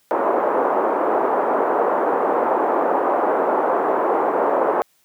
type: band-pass noise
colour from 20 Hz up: pink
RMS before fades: -19 dBFS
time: 0.11-4.82 s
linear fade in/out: 0 ms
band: 370 to 1100 Hz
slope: 24 dB/octave
effects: white hiss -61 dBFS RMS until 5.04 s + high-pass 80 Hz 12 dB/octave